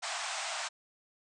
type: band-pass noise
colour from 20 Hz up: pink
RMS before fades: -37 dBFS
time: 0.02-0.69 s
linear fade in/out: 20 ms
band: 630 to 8800 Hz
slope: 96 dB/octave
effects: none